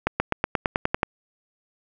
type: accelerating click train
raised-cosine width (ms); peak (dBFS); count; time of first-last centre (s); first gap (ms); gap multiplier
0.5; -5; 10; 0.07-1.031; 130; 0.95
effects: none